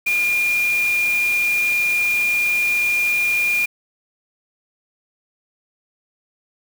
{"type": "tone in noise", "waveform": "sine", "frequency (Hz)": 2414, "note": "D7", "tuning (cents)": 47, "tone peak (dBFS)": -16, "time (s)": [0.06, 3.66], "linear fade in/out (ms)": 10, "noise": "white", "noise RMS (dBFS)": -31, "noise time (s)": [0.06, 3.66], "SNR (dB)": 12, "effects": []}